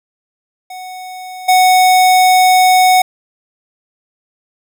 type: tone with level steps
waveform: square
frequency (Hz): 740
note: F#5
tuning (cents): 0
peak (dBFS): -27 / -7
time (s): 0.7-3.02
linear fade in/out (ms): 5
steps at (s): 1.48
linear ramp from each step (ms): 10
effects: none